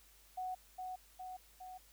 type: tone with echo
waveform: sine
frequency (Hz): 740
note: F#5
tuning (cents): 0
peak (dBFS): -38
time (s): 0.37-0.55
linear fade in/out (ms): 10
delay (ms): 410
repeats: 3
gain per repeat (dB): -3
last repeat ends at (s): 1.78
effects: added 50 Hz sine -67 dBFS peak until 1.92 s + white hiss -65 dBFS RMS until 1.92 s